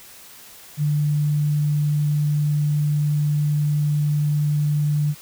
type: tone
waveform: sine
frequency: 148.2 Hz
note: D3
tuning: 16 cents sharp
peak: -17 dBFS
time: 0.77-5.15 s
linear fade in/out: 50 ms
effects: white hiss -44 dBFS RMS until 5.21 s